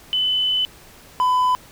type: tone pair in turn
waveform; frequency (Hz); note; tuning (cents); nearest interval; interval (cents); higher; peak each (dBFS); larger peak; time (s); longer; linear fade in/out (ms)
sine / triangle; 3014 / 1003.8; F#7 / B5; +31 / +28; octave + perfect fifth; 1903; first; -17 / -13; second; 0.13-0.65 / 1.2-1.55; first; 0
effects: pink hiss -46 dBFS RMS until 1.71 s